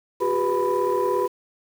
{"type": "tone cluster", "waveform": "sine", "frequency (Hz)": [364.7, 401.9, 493, 992], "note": ["F#4", "G4", "B4", "B5"], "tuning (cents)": [-25, 43, -3, 7], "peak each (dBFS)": -24, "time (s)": [0.2, 1.28], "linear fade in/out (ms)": 20, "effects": ["tanh soft clip ceiling -13 dBFS", "7-bit"]}